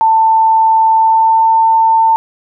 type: tone with pitch glide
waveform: sine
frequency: 890 to 897.2 Hz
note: A5 to A5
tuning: +20 to +34 cents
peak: -6 dBFS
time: 0.01-2.16 s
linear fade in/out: 0 ms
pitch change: +14 cents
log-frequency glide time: 0.96-1.5 s
effects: none